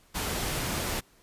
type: noise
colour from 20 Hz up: pink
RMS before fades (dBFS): -31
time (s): 0.14-1.01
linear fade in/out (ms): 20
effects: pink hiss -61 dBFS RMS until 1.22 s + resampled to 32000 Hz